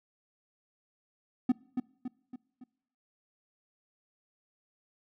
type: tone with echo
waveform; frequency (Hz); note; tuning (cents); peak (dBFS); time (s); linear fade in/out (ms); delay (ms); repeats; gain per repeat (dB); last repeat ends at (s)
triangle; 251.2; B3; +30; -19; 1.49-1.52; 5; 280; 4; -6; 2.64
effects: noise-tail reverb RT60 0.8 s tail -24 dB re dry